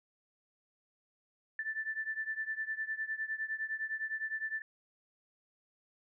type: beating tone pair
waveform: sine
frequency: 1760 / 1769.8 Hz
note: A6 / A6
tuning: 0 / +10 cents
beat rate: 9.8 Hz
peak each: -37 / -39 dBFS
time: 1.59-4.62 s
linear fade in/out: 2 ms
effects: none